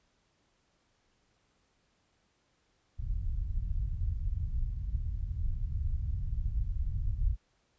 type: low-pass noise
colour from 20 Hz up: pink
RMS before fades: -32 dBFS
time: 2.97-7.37 s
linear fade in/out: 50 ms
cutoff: 100 Hz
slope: 24 dB/octave
effects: pink hiss -73 dBFS RMS until 7.78 s + resampled to 16000 Hz